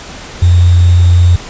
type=tone with sample-and-hold; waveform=sine; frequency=88 Hz; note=F2; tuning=14 cents sharp; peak=-3 dBFS; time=0.42-1.36 s; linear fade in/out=5 ms; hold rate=3675 Hz; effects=pink hiss -28 dBFS RMS until 1.49 s + resampled to 16000 Hz